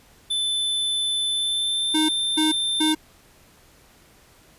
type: tone with pitch glide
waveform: square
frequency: 3520 to 3573 Hz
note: A7 to A7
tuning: 0 to +26 cents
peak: -22 dBFS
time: 0.3-2.93 s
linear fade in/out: 10 ms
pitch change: +26 cents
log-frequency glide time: 1.31-1.97 s
type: tone bursts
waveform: square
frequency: 311.1 Hz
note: D#4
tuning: in tune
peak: -20 dBFS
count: 3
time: 1.94-2.95 s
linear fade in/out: 10 ms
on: 150 ms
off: 280 ms
effects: pink hiss -54 dBFS RMS until 4.58 s + resampled to 32000 Hz